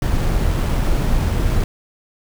brown noise with sample-and-hold, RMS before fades -17 dBFS, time 0.02-1.64 s, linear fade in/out 2 ms, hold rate 11025 Hz, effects none

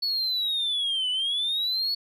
sine linear two-way sweep, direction down then up, 4435 to 2960 to 4435 Hz, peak -22 dBFS, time 0.02-1.95 s, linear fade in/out 10 ms, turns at 1.1 s, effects tanh soft clip ceiling -22 dBFS

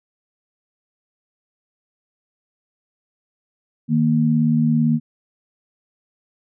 sine tone pair together, 155.56 / 233.5 Hz, D#3 / A#3, 0 / +3 cents, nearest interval perfect fifth, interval 703 cents, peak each -18 / -16 dBFS, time 3.88-5 s, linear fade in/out 50 ms, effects none

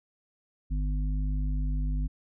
harmonic tone, 50.4 Hz, G1, 49 cents sharp, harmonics 1 / 3 / 5, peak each -26 / -36 / -40 dBFS, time 0.7-2.08 s, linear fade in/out 20 ms, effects none

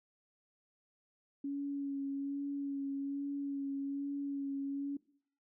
sine tone with vibrato, 279.3 Hz, C#4, 13 cents sharp, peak -35 dBFS, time 1.44-4.97 s, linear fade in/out 5 ms, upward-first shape sine, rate 1.2 Hz, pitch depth 19 cents each way, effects noise-tail reverb RT60 0.6 s tail -21 dB re dry

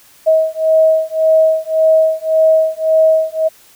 sine beating tone pair, 636 / 637.8 Hz, D#5 / D#5, +38 / +43 cents, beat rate 1.8 Hz, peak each -12 dBFS, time 0.26-3.49 s, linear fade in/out 20 ms, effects white hiss -46 dBFS RMS until 3.75 s

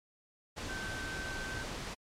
sine tone in noise, 1544 Hz, G6, 27 cents flat, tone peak -40 dBFS, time 0.68-1.64 s, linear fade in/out 20 ms, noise pink, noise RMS -40 dBFS, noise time 0.56-1.95 s, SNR -3 dB, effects low-pass 7000 Hz 12 dB/octave + MP3 96 kbps

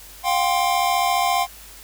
square chord, F suspended second, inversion none, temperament equal with one note detuned, 709.4 / 784 / 1046.5 Hz, F5 / G5 / C6, +27 / 0 / 0 cents, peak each -22 / -23 / -24 dBFS, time 0.23-1.47 s, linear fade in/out 50 ms, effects added 50 Hz sine -47 dBFS peak until 1.83 s + white hiss -43 dBFS RMS until 1.83 s

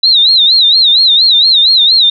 sine tone with vibrato, 3914 Hz, B7, 16 cents flat, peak -4 dBFS, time 0.03-2.1 s, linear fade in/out 5 ms, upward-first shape sine, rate 4.3 Hz, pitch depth 150 cents each way, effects none

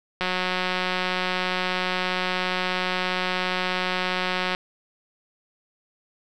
click train, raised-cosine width 0.3 ms, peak -9 dBFS, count 795, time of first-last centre 0.21-4.549 s, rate 183 Hz, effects none

